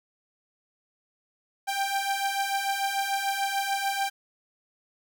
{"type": "beating tone pair", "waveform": "sawtooth", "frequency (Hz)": [784, 790.8], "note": ["G5", "G5"], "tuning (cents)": [0, 15], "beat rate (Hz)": 6.8, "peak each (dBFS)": [-27, -24], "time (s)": [1.67, 4.1], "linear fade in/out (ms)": 20, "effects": []}